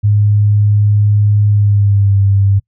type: tone with pitch glide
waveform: sine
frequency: 103.83 to 98.91 Hz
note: G#2 to G2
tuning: 0 to +16 cents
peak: -7 dBFS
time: 0.03-2.6 s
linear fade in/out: 20 ms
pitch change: -84 cents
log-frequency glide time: 1.49-2.18 s
effects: noise-tail reverb RT60 0.1 s tail -24 dB re dry